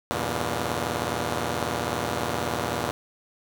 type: chord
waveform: 5% pulse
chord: E diminished seventh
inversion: none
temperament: just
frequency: 82.41 / 98.89 / 118.67 / 142.4 Hz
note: E2 / G2 / Bb2 / Db3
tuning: 0 / +16 / +31 / +47 cents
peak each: -20 / -24 / -19 / -23 dBFS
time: 0.11-2.91 s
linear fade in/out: 0 ms
effects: none